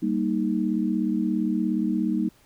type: chord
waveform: sine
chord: Eb major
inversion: first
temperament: equal with one note detuned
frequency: 196 / 233.1 / 312 Hz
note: G3 / Bb3 / Eb4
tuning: 0 / 0 / +5 cents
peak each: -26 dBFS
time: 0.02-2.29 s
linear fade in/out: 10 ms
effects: pink hiss -59 dBFS RMS until 2.45 s